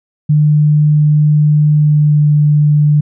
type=tone with pitch glide; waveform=sine; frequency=150.2 to 148.73 Hz; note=D3 to D3; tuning=+39 to +22 cents; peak=-6 dBFS; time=0.29-3.01 s; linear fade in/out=10 ms; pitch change=-17 cents; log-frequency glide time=1.89-2.21 s; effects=none